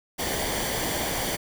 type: noise with comb filter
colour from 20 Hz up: pink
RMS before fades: -28 dBFS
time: 0.18-1.37 s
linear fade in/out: 20 ms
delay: 0.76 ms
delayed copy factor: -0.55
effects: none